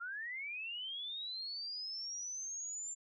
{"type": "linear sweep", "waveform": "sine", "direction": "up", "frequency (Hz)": [1356, 7320], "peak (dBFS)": -40, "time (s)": [0, 2.95], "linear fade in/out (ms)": 20, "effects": []}